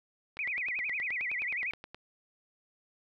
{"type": "click train", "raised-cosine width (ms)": 0.3, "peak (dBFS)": -28, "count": 16, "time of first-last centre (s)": [0.37, 1.946], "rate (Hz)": 9.52}
{"type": "tone with vibrato", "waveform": "sine", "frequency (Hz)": 2217, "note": "C#7", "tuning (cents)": 0, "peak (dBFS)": -31, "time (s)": [0.39, 1.71], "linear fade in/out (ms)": 0, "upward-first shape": "sine", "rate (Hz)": 11, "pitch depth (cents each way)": 240}
{"effects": []}